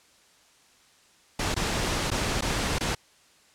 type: noise with dropouts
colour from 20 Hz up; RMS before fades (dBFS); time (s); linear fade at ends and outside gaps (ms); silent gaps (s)
pink; -27; 1.39-2.95; 5; 1.544-1.563 / 2.104-2.114 / 2.41-2.421 / 2.786-2.807
effects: white hiss -59 dBFS RMS until 3.54 s + low-pass 8000 Hz 12 dB/octave